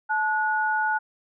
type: tone pair together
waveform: sine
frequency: 866 / 1457.5 Hz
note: A5 / F#6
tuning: -28 / -26 cents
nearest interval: major sixth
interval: 902 cents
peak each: -24 dBFS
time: 0.09-0.99 s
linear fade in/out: 20 ms
effects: none